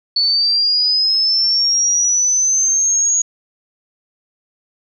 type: linear sweep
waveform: sine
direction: up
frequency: 4435 to 6710 Hz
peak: -12 dBFS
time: 0.16-3.22 s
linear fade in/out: 5 ms
effects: none